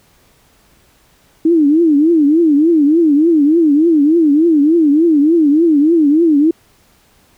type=tone with vibrato; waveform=sine; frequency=311.1 Hz; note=D#4; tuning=in tune; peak=-7 dBFS; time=1.45-6.51 s; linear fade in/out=5 ms; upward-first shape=triangle; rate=3.4 Hz; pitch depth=200 cents each way; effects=pink hiss -52 dBFS RMS until 7.37 s